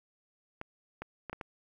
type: clicks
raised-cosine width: 0.5 ms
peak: -24 dBFS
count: 5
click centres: 0.614 / 1.02 / 1.297 / 1.33 / 1.412 s
effects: 10-bit